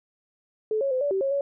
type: tone with pitch steps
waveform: sine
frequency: 433.2 / 550 / 513 / 575 / 385.2 / 545 / 561 Hz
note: A4 / C#5 / C5 / D5 / G4 / C#5 / C#5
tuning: -27 / -14 / -34 / -37 / -30 / -29 / +21 cents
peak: -22 dBFS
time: 0.71-1.41 s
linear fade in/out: 2 ms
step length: 100 ms
effects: none